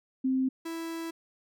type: tone pair in turn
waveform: sine / 45% pulse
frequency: 261.6 / 329.6 Hz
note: C4 / E4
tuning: 0 / 0 cents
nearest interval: major third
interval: 400 cents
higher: second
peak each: -24 / -34 dBFS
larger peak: first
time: 0.24-0.49 / 0.65-1.11 s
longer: second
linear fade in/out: 10 ms
effects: none